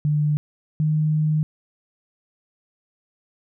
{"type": "tone pair in turn", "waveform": "sine", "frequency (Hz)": [149.4, 153.96], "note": ["D3", "D#3"], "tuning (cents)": [30, -18], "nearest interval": "minor second", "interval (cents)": 52, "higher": "second", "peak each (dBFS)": -17, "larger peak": "neither", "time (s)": [[0.05, 0.37], [0.8, 1.43]], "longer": "second", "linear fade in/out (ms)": 0, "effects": []}